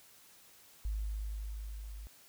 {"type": "tone with level ramp", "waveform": "sine", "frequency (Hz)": 52.3, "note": "G#1", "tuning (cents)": 13, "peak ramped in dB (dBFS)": [-32, -43], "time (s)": [0.85, 2.07], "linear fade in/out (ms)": 0, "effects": ["white hiss -60 dBFS RMS until 2.28 s"]}